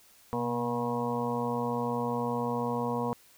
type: harmonic tone with a mistuned harmonic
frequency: 120 Hz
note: B2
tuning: 49 cents flat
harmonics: 1 / 2 / 4 / 5 / 6 / 7 / 8 / 9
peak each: -38 / -33 / -33 / -44 / -39 / -42 / -35 / -40 dBFS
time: 0.33-3.13 s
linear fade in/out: 0 ms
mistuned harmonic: 1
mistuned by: +79 cents
effects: white hiss -59 dBFS RMS until 3.37 s